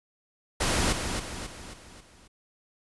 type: noise with echo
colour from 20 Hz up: pink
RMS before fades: -25 dBFS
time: 0.6-0.93 s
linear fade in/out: 10 ms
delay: 270 ms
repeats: 5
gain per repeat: -6 dB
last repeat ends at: 2.28 s
effects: resampled to 24000 Hz